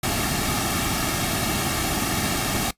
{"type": "noise with comb filter", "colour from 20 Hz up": "pink", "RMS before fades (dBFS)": -24, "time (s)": [0.03, 2.71], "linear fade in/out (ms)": 5, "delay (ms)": 2, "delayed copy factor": -0.65, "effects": ["noise-tail reverb RT60 0.1 s tail -19 dB re dry", "resampled to 32000 Hz"]}